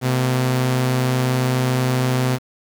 sawtooth tone pair together, 127.93 / 228.6 Hz, C3 / A#3, -39 / -34 cents, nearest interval minor seventh, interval 1005 cents, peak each -13 / -25 dBFS, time 0.01-2.39 s, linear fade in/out 50 ms, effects 7-bit

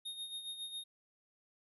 square tone with tremolo, 3705 Hz, A#7, 11 cents flat, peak -40 dBFS, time 0.05-0.84 s, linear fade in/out 10 ms, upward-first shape sine, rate 7.3 Hz, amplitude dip 60%, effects resampled to 32000 Hz

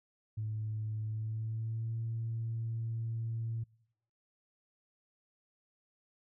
sine tone with pitch glide, 108.4 to 113.99 Hz, A2 to A#2, -25 to -38 cents, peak -33 dBFS, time 0.37-3.64 s, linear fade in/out 10 ms, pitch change +87 cents, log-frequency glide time 1.03-1.96 s, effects noise-tail reverb RT60 0.8 s tail -26 dB re dry + tanh soft clip ceiling -29 dBFS

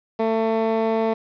15% pulse tone with band-pass filter, 223.4 Hz, A3, 27 cents sharp, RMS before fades -21 dBFS, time 0.19-1.14 s, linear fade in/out 10 ms, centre 480 Hz, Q 0.68, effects resampled to 11025 Hz + 8-bit

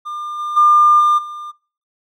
triangle tone with level steps, 1200 Hz, D6, 37 cents sharp, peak -22 / -19 / -4 / -8 / -26 dBFS, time 0.05-1.52 s, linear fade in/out 20 ms, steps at 0.38 / 0.56 / 0.99 / 1.17 s, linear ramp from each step 20 ms, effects noise-tail reverb RT60 0.4 s tail -22 dB re dry + tanh soft clip ceiling -5 dBFS

